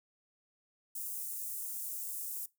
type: high-pass noise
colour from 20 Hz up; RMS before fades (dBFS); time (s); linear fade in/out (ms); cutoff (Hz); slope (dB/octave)
white; -40; 0.95-2.46; 5; 7900; 24
effects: noise-tail reverb RT60 0.2 s tail -20 dB re dry